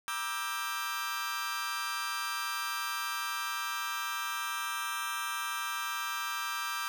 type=chord; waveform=sawtooth; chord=E half-diminished seventh; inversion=second; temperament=just; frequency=949.3 / 1186.7 / 1318.5 / 1582.2 Hz; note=Bb5 / D6 / E6 / G6; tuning=+31 / +18 / 0 / +16 cents; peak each=-39 / -34 / -35 / -34 dBFS; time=0.08-6.88 s; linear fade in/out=0 ms; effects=none